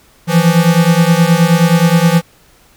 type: beating tone pair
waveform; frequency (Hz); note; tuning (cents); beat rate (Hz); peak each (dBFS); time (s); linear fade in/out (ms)
square; 164 / 173.5; E3 / F3; -9 / -11; 9.5; -11; 0.27-2.22; 50
effects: pink hiss -48 dBFS RMS until 2.76 s